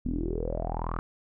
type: tone with low-pass filter sweep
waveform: sawtooth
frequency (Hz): 41.03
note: E1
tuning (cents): -7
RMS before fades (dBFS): -31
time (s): 0.05-0.99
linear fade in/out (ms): 0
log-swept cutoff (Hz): 240 to 1300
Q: 8.5
effects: none